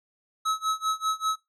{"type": "tone with tremolo", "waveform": "square", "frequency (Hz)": 1289, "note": "E6", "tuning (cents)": -39, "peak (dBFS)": -23, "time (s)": [0.45, 1.36], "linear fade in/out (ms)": 10, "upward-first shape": "sine", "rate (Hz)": 5.1, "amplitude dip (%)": 95, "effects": ["noise-tail reverb RT60 0.2 s tail -19 dB re dry", "low-pass 9000 Hz 12 dB/octave"]}